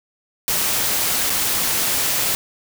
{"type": "noise with dropouts", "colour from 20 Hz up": "white", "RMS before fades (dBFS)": -20, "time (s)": [0.48, 2.35], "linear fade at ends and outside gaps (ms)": 0, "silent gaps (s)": [1.297, 1.302], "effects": []}